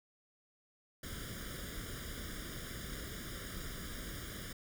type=noise with comb filter; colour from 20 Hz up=pink; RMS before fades=-44 dBFS; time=1.03-4.53 s; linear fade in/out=5 ms; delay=0.58 ms; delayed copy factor=+0.9; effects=none